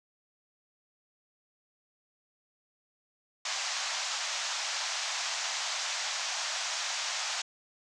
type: band-pass noise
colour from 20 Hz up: white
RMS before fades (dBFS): -34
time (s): 3.45-7.42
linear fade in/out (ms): 5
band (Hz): 620 to 7000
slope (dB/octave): 48
effects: none